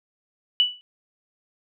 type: tone with exponential decay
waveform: sine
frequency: 2960 Hz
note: F#7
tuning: in tune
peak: -12 dBFS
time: 0.6-0.81 s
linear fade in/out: 0 ms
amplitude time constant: 45 ms
effects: none